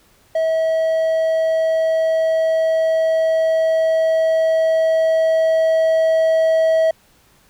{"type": "tone with level ramp", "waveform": "triangle", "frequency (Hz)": 645, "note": "E5", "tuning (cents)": -38, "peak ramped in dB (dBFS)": [-13, -10], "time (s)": [0.35, 6.91], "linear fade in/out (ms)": 5, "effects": ["pink hiss -54 dBFS RMS until 7.49 s"]}